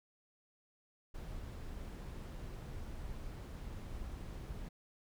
brown noise, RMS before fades -45 dBFS, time 1.14-4.69 s, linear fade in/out 10 ms, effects none

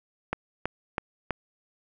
click train, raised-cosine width 0.5 ms, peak -12 dBFS, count 4, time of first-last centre 0.33-1.307 s, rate 3.07 Hz, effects none

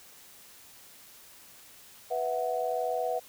sine chord, B suspended fourth, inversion none, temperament equal, 493.9 / 659.3 / 740 Hz, B4 / E5 / F#5, 0 / 0 / 0 cents, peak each -32 dBFS, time 2.1-3.2 s, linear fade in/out 20 ms, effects white hiss -53 dBFS RMS until 3.28 s

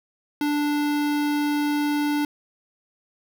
square tone with notch filter, 293.7 Hz, D4, in tune, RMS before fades -23 dBFS, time 0.41-2.25 s, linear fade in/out 2 ms, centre 7600 Hz, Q 1.6, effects none

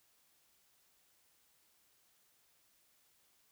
silence, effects white hiss -72 dBFS RMS until 3.51 s

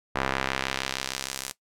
sawtooth tone with band-pass filter sweep, 66.5 Hz, C2, 29 cents sharp, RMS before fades -31 dBFS, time 0.15-1.52 s, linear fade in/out 10 ms, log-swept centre 1300 to 9100 Hz, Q 0.83, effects noise-tail reverb RT60 0.1 s tail -18 dB re dry

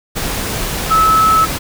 sine tone in noise, 1300 Hz, E6, 24 cents flat, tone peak -8 dBFS, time 0.9-1.46 s, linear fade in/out 20 ms, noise pink, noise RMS -20 dBFS, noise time 0.15-1.59 s, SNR +9 dB, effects none

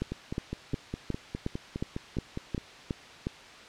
two click trains, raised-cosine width 3 ms, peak -17 / -20 dBFS, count 10 / 13, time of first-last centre 0.02-3.269 / 0.12-2.579 s, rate 2.77 / 4.88 Hz, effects white hiss -48 dBFS RMS until 3.68 s + low-pass 4000 Hz 12 dB/octave

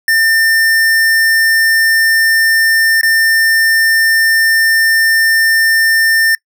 square tone with dropouts, 1800 Hz, A6, 39 cents sharp, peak -9 dBFS, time 0.08-6.35 s, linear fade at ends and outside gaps 2 ms, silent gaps 3.012-3.031 s, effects noise-tail reverb RT60 0.1 s tail -26 dB re dry

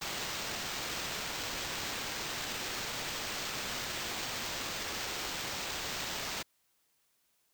white noise with sample-and-hold, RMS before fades -38 dBFS, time 0.01-6.43 s, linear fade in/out 10 ms, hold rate 11025 Hz, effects white hiss -74 dBFS RMS until 7.53 s

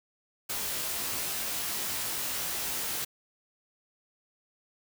white noise with comb filter, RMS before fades -33 dBFS, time 0.49-3.05 s, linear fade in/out 10 ms, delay 19 ms, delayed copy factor +1, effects none

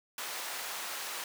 pink high-pass noise, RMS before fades -39 dBFS, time 0.18-1.24 s, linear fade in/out 2 ms, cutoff 790 Hz, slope 12 dB/octave, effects none

